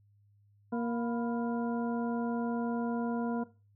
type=harmonic tone with a mistuned harmonic; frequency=234.6 Hz; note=A#3; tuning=11 cents sharp; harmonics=1 / 2 / 3 / 4 / 6; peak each=-31 / -37 / -41 / -43 / -47 dBFS; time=0.72-3.44 s; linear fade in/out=10 ms; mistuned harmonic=4; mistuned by=+89 cents; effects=noise-tail reverb RT60 0.3 s tail -17 dB re dry + added 102 Hz sine -62 dBFS peak until 3.75 s